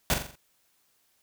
pink noise with echo, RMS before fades -24 dBFS, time 0.1-0.14 s, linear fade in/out 0 ms, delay 43 ms, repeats 5, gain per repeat -6 dB, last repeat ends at 0.355 s, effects white hiss -69 dBFS RMS until 1.22 s

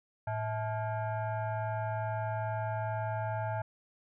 sine tone with frequency modulation, 109.7 Hz, A2, 5 cents flat, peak -31 dBFS, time 0.27-3.62 s, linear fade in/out 5 ms, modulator 758 Hz, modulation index 1.2, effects none

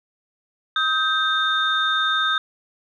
sine tone cluster, 1268 / 1569 / 3643 Hz, D#6 / G6 / A#7, +32 / +1 / -41 cents, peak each -22 dBFS, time 0.76-2.38 s, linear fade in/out 2 ms, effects tanh soft clip ceiling -8 dBFS

